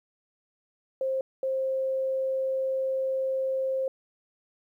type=tone bursts at uneven times; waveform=sine; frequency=529 Hz; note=C5; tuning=19 cents sharp; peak=-25 dBFS; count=2; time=1.01-1.21 / 1.43-3.88 s; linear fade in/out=2 ms; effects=11-bit

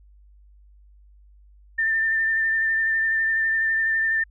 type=tone with vibrato; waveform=sine; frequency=1792 Hz; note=A6; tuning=31 cents sharp; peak=-19 dBFS; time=1.78-4.24 s; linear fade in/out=10 ms; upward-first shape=triangle; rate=12 Hz; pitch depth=22 cents each way; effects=added 50 Hz sine -49 dBFS peak until 4.3 s

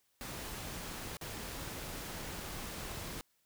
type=noise with dropouts; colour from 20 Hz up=pink; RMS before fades=-43 dBFS; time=0.21-3.21 s; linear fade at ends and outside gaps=0 ms; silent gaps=1.169-1.212 s; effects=white hiss -75 dBFS RMS until 3.45 s

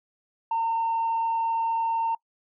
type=tone with frequency modulation; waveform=sine; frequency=911 Hz; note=A#5; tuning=40 cents flat; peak=-21 dBFS; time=0.51-2.15 s; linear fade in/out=5 ms; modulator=35.1 Hz; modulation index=0.2; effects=noise-tail reverb RT60 0.1 s tail -25 dB re dry + tanh soft clip ceiling -20 dBFS

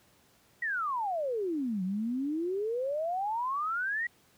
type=exponential two-way sweep; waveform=sine; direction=down then up; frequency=1946 to 180 to 1946 Hz; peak=-29 dBFS; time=0.62-4.07 s; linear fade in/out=5 ms; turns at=1.83 s; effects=pink hiss -64 dBFS RMS until 4.37 s + high-pass 80 Hz 12 dB/octave

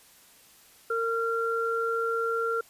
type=tone pair together; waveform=sine; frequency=458.2 / 1377 Hz; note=A#4 / F6; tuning=-30 / -25 cents; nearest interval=octave + perfect fifth; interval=1905 cents; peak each=-28 dBFS; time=0.9-2.61 s; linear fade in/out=5 ms; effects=white hiss -56 dBFS RMS until 2.69 s + resampled to 32000 Hz

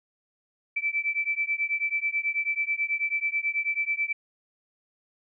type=beating tone pair; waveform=sine; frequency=2318 / 2327.2 Hz; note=D7 / D7; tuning=-23 / -16 cents; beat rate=9.2 Hz; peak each=-28 dBFS; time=0.76-4.13 s; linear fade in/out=10 ms; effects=none

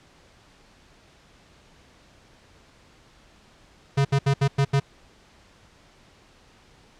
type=tone bursts at uneven times; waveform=square; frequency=138.59 Hz; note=C#3; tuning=in tune; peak=-18 dBFS; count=6; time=3.97-4.05 / 4.12-4.19 / 4.26-4.34 / 4.41-4.48 / 4.58-4.65 / 4.73-4.8 s; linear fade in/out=10 ms; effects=pink hiss -55 dBFS RMS until 6.99 s + low-pass 6000 Hz 12 dB/octave

